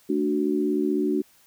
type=chord; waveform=sine; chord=D major; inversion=second; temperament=equal; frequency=220 / 293.7 / 370 Hz; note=A3 / D4 / F#4; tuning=0 / 0 / 0 cents; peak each=-28 / -24 / -25 dBFS; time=0.09-1.22 s; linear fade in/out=10 ms; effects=white hiss -58 dBFS RMS until 1.46 s